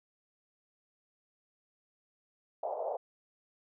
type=band-pass noise; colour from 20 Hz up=white; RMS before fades=-36 dBFS; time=2.63-2.97 s; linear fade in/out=5 ms; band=500 to 780 Hz; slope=48 dB/octave; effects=none